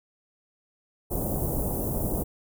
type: band-stop noise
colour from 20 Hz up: pink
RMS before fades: -28 dBFS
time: 1.1-2.24 s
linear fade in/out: 20 ms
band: 710 to 11000 Hz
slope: 24 dB/octave
effects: none